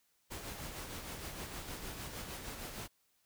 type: noise with tremolo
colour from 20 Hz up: pink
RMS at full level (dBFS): -43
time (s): 0.3-2.88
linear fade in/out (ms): 20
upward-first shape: sine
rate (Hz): 6.5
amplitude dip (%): 40
effects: white hiss -75 dBFS RMS until 3.25 s